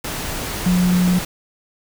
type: tone in noise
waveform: sine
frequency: 180 Hz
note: F#3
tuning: 47 cents flat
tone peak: -13 dBFS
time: 0.66-1.19 s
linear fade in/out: 5 ms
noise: pink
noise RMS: -26 dBFS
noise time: 0.04-1.25 s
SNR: +10 dB
effects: none